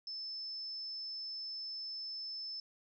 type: tone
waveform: sine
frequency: 5260 Hz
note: E8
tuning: 5 cents flat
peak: -40 dBFS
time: 0.07-2.6 s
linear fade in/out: 2 ms
effects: none